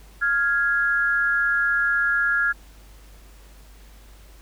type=tone pair together; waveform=sine; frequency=1400 / 1663.8 Hz; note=F6 / G#6; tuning=+4 / +3 cents; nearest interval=minor third; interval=299 cents; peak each=-21 dBFS; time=0.21-2.53 s; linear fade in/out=20 ms; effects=added 50 Hz sine -45 dBFS peak until 4.41 s + pink hiss -53 dBFS RMS until 4.41 s